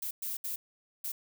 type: noise bursts at uneven times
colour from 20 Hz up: violet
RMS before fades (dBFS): -36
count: 4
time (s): 0.02-0.11 / 0.22-0.37 / 0.44-0.56 / 1.04-1.12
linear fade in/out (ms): 5
effects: none